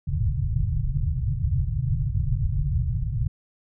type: low-pass noise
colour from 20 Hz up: white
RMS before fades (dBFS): -24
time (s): 0.07-3.28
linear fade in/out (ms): 10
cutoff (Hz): 150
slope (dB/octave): 96
effects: none